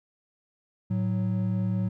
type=tone pair together; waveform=triangle; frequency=110 / 185 Hz; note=A2 / F#3; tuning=0 / 0 cents; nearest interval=major sixth; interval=900 cents; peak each=-25 dBFS; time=0.9-1.89 s; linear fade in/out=10 ms; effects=none